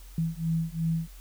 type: beating tone pair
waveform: sine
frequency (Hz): 162.3 / 165.1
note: E3 / E3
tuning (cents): -27 / +3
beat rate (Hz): 2.8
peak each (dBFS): -29 / -29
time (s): 0.18-1.08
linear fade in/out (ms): 2
effects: added 44 Hz sine -44 dBFS peak until 1.2 s + white hiss -55 dBFS RMS until 1.2 s